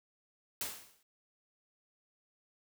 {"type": "noise with exponential decay", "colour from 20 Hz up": "white", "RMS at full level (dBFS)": -35, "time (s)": [0.61, 1.03], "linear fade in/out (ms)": 2, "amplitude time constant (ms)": 90, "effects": []}